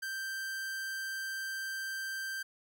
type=tone; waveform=45% pulse; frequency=1568 Hz; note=G6; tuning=in tune; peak=-36 dBFS; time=0.02-2.43 s; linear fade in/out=10 ms; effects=none